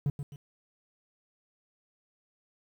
triangle tone with echo, 142.6 Hz, C#3, 49 cents sharp, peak -22 dBFS, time 0.06-0.1 s, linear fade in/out 2 ms, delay 130 ms, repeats 2, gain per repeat -9 dB, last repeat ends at 0.36 s, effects tanh soft clip ceiling -18 dBFS + 10-bit

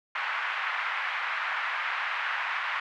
white band-pass noise, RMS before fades -31 dBFS, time 0.15-2.8 s, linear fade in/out 5 ms, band 940 to 2200 Hz, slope 24 dB/octave, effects none

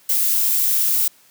violet noise, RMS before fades -18 dBFS, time 0.09-1.08 s, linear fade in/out 5 ms, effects white hiss -53 dBFS RMS until 1.3 s + high-pass 100 Hz 12 dB/octave

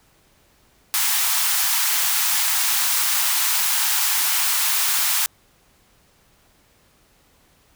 white high-pass noise, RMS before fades -20 dBFS, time 0.94-5.26 s, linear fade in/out 0 ms, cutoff 780 Hz, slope 48 dB/octave, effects pink hiss -58 dBFS RMS until 7.75 s

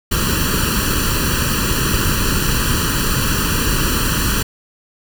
pink noise with comb filter, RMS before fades -17 dBFS, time 0.11-4.43 s, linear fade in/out 10 ms, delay 0.69 ms, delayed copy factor +1, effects none

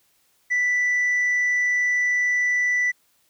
sine tone with tanh clipping, 1975.5 Hz, B6, in tune, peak -19 dBFS, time 0.5-2.92 s, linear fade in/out 20 ms, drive 1 dB, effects white hiss -64 dBFS RMS until 3.29 s

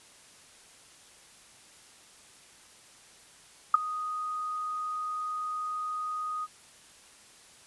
sine tone with ADSR envelope, 1244.5 Hz, D#6, in tune, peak -12 dBFS, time 3.74-6.47 s, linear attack 4 ms, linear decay 13 ms, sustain -19 dB, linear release 34 ms, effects white hiss -55 dBFS RMS until 7.66 s + resampled to 24000 Hz

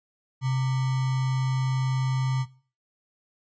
sine tone with sample-and-hold, 130.81 Hz, C3, in tune, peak -22 dBFS, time 0.41-2.46 s, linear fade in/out 50 ms, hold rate 1050 Hz, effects noise-tail reverb RT60 0.4 s tail -18 dB re dry + resampled to 16000 Hz

